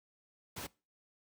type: noise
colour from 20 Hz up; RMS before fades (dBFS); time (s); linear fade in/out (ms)
pink; -42; 0.56-0.67; 10
effects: noise-tail reverb RT60 0.3 s tail -22 dB re dry + high-pass 80 Hz 12 dB/octave